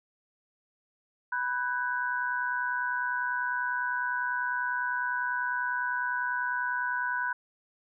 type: tone cluster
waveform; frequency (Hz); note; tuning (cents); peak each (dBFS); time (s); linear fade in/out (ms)
sine; 985 / 1496 / 1626; B5 / F#6 / G#6; -5 / +19 / -37; -32 / -30 / -37; 1.32-7.33; 5
effects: none